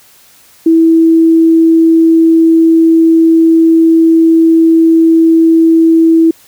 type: tone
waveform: sine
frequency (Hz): 326.9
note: E4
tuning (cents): -14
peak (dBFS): -3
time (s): 0.66-6.31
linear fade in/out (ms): 5
effects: white hiss -43 dBFS RMS until 6.47 s